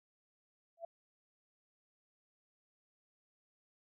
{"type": "tone with exponential growth", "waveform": "sine", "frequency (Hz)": 671, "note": "E5", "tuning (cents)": 31, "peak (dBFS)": -37, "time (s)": [0.77, 0.85], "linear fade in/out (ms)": 5, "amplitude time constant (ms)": 17, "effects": []}